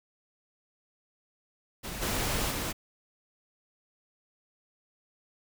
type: noise with level steps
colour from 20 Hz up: pink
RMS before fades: -38 / -30 / -33 dBFS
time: 1.83-2.73 s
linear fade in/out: 20 ms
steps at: 2.01 / 2.5 s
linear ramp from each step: 20 ms
effects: none